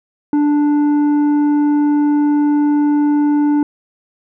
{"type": "tone with tanh clipping", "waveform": "sine", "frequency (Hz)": 293.7, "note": "D4", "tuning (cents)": 0, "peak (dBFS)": -12, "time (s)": [0.33, 3.63], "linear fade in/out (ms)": 2, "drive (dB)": 7, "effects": []}